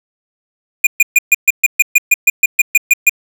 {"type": "tone bursts", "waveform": "square", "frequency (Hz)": 2433, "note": "D#7", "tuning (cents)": -39, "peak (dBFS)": -5, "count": 15, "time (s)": [0.84, 3.095], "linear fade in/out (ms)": 5, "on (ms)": 29, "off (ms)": 130, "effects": []}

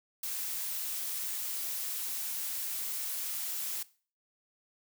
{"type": "noise", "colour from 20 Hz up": "blue", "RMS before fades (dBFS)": -36, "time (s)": [0.23, 3.83], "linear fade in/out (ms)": 5, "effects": ["noise-tail reverb RT60 0.4 s tail -19 dB re dry"]}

